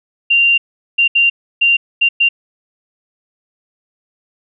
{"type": "tone bursts at uneven times", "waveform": "sine", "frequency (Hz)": 2775, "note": "F7", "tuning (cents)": -12, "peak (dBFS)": -8, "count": 6, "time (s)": [[0.3, 0.58], [0.98, 1.08], [1.15, 1.3], [1.61, 1.77], [2.01, 2.09], [2.2, 2.29]], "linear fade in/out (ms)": 10, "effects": []}